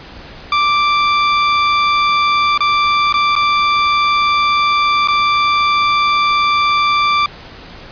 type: tone with dropouts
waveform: sawtooth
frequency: 1174.7 Hz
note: D6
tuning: in tune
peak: -7 dBFS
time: 0.52-7.26 s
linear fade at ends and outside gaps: 2 ms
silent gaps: 2.577-2.605 / 3.126-3.14 / 3.354-3.362 / 5.075-5.084 s
effects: pink hiss -35 dBFS RMS until 7.91 s + resampled to 11025 Hz